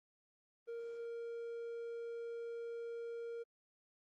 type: tone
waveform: triangle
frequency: 466.2 Hz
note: A#4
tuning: in tune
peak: -40 dBFS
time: 0.67-3.44 s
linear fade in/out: 20 ms
effects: Opus 24 kbps